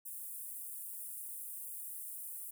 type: high-pass noise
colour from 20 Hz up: pink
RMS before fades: -45 dBFS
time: 0.05-2.51 s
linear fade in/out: 10 ms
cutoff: 9000 Hz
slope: 48 dB/octave
effects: none